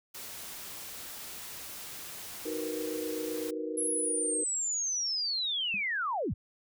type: noise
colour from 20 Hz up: white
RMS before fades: -43 dBFS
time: 0.14-3.51 s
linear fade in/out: 10 ms
type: chord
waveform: sine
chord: B major seventh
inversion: first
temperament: equal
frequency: 311.1 / 370 / 466.2 / 493.9 Hz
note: D#4 / F#4 / A#4 / B4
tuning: 0 / 0 / 0 / 0 cents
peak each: -37 / -41 / -36 / -41 dBFS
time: 2.45-4.44 s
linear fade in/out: 10 ms
type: linear sweep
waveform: sine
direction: down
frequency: 11000 to 39.49 Hz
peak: -29 dBFS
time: 3.77-6.34 s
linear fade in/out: 10 ms
type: tone with exponential decay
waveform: sine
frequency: 199.8 Hz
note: G3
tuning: 33 cents sharp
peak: -37 dBFS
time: 5.74-5.86 s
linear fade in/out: 0 ms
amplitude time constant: 24 ms
effects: none